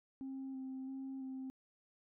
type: tone with vibrato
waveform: sine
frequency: 265.1 Hz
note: C4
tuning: 23 cents sharp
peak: -40 dBFS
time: 0.21-1.5 s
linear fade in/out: 0 ms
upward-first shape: square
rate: 1.5 Hz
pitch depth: 14 cents each way
effects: tanh soft clip ceiling -39 dBFS